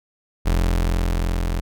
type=tone with level ramp; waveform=35% pulse; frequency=43 Hz; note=F1; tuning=26 cents flat; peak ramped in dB=-14 to -19 dBFS; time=0.45-1.61 s; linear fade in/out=20 ms; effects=none